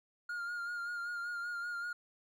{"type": "tone with vibrato", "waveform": "triangle", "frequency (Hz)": 1414, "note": "F6", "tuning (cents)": 21, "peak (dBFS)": -35, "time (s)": [0.29, 1.93], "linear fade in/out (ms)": 5, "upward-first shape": "sine", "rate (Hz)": 5.2, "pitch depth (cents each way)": 31, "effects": []}